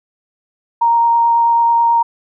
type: tone with vibrato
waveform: sine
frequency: 932.3 Hz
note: A#5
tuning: in tune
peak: -9 dBFS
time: 0.81-2.03 s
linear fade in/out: 10 ms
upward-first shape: triangle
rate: 9.2 Hz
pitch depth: 9 cents each way
effects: none